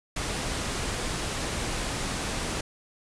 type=low-pass noise; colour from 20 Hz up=pink; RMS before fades=-31 dBFS; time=0.16-2.61 s; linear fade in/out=5 ms; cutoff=10000 Hz; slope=48 dB/octave; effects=none